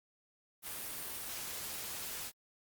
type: noise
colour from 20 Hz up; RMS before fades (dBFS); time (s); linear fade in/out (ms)
white; -42; 0.62-2.32; 50
effects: Opus 32 kbps